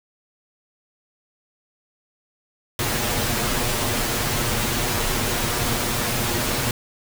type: noise with comb filter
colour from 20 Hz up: pink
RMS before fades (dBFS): -23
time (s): 2.79-6.71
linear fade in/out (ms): 2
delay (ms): 8.4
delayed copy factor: +0.65
effects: none